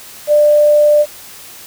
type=tone with quantisation; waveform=sine; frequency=594 Hz; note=D5; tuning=20 cents sharp; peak=-6 dBFS; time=0.27-1.06 s; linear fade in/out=50 ms; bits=6; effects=white hiss -35 dBFS RMS until 1.66 s